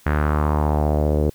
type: tone with low-pass filter sweep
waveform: sawtooth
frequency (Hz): 75.1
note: D2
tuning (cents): +39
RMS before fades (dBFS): -19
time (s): 0.06-1.3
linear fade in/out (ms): 5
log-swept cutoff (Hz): 1700 to 450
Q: 2.8
effects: white hiss -52 dBFS RMS until 1.34 s